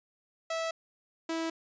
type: tone pair in turn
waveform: sawtooth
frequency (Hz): 654 / 327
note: E5 / E4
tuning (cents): -14 / -14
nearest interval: octave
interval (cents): 1200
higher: first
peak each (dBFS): -27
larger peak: neither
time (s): 0.5-0.71 / 1.29-1.5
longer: neither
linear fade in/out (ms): 5
effects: resampled to 16000 Hz